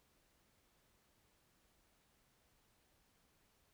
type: silence
effects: pink hiss -75 dBFS RMS until 3.73 s